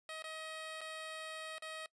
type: tone with dropouts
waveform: 10% pulse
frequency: 633 Hz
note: D#5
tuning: 30 cents sharp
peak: -35 dBFS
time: 0.09-1.86 s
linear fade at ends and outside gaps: 1 ms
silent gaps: 0.223-0.241 / 0.808-0.814 / 1.583-1.622 s
effects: noise-tail reverb RT60 0.1 s tail -21 dB re dry + resampled to 22050 Hz